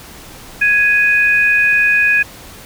sine tone pair together, 1665.6 / 2489 Hz, G#6 / D#7, +5 / 0 cents, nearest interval perfect fifth, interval 695 cents, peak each -12 dBFS, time 0.61-2.23 s, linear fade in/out 10 ms, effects pink hiss -36 dBFS RMS until 2.65 s

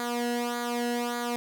sawtooth tone with flanger, 240 Hz, B3, 49 cents flat, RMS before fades -30 dBFS, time 0-1.36 s, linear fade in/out 0 ms, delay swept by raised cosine 0.36 to 0.87 ms, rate 1.7 Hz, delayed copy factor -0.75, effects none

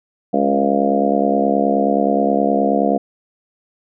harmonic tone with a mistuned harmonic, 69.5 Hz, C#2, 5 cents sharp, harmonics 3 / 4 / 5 / 6 / 7 / 8 / 9 / 10, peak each -20 / -20 / -25 / -25 / -21 / -26 / -23 / -19 dBFS, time 0.33-2.98 s, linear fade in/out 10 ms, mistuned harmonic 3, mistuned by -20 cents, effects none

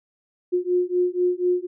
sine beating tone pair, 356.7 / 360.8 Hz, F4 / F#4, +37 / -44 cents, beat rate 4.1 Hz, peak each -22 dBFS, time 0.52-1.67 s, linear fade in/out 20 ms, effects none

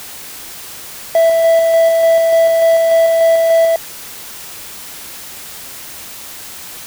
triangle tone with tremolo, 660 Hz, E5, 2 cents sharp, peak -5 dBFS, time 1.15-3.76 s, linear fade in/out 2 ms, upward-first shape square, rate 3.4 Hz, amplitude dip 25%, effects white hiss -31 dBFS RMS until 6.86 s

